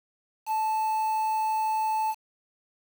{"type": "tone with quantisation", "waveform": "triangle", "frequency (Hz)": 874, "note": "A5", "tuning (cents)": -12, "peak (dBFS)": -22, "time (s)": [0.46, 2.15], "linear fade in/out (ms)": 50, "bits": 7, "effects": []}